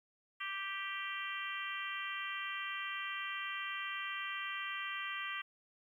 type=harmonic tone; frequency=392 Hz; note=G4; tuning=in tune; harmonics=3 / 4 / 5 / 6 / 7 / 8; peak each=-44 / -46 / -43 / -47 / -46 / -47 dBFS; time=0.4-5.42 s; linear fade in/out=10 ms; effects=12-bit